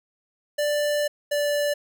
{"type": "tone pair in turn", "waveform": "square", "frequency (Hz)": [589, 583.6], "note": ["D5", "D5"], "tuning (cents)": [5, -11], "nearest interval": "unison", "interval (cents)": 16, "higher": "first", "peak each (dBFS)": -22, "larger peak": "neither", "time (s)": [[0.58, 1.08], [1.31, 1.74]], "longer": "first", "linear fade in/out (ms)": 10, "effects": []}